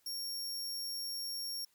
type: tone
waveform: sawtooth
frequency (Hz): 5530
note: F8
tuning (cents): -18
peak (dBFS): -35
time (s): 0.06-1.65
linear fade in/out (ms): 5
effects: white hiss -72 dBFS RMS until 1.74 s